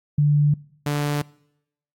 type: tone pair in turn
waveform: sine / sawtooth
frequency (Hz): 146.83 / 146.22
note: D3 / D3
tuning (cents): 0 / -7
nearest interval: unison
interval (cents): 7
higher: first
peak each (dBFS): -14 / -17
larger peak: first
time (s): 0.18-0.54 / 0.86-1.22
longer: neither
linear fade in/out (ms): 5
effects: noise-tail reverb RT60 0.8 s tail -24 dB re dry + AAC 64 kbps